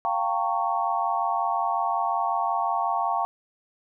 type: chord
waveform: sine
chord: G half-diminished seventh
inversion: third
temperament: equal with one note detuned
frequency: 698.5 / 784 / 913.1 / 1108.7 Hz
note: F5 / G5 / Bb5 / Db6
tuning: 0 / 0 / -36 / 0 cents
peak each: -28 dBFS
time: 0.05-3.25 s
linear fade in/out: 0 ms
effects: none